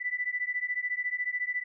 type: beating tone pair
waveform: sine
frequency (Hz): 1975.5 / 1989.5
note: B6 / B6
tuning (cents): 0 / +12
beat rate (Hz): 14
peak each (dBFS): -32 / -32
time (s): 0-1.64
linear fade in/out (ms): 20
effects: none